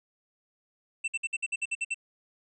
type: tone bursts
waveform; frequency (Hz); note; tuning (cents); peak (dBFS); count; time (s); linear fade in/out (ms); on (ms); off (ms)
square; 2681; E7; +29; -28; 10; 1.04-1.944; 10; 40; 56
effects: resampled to 24000 Hz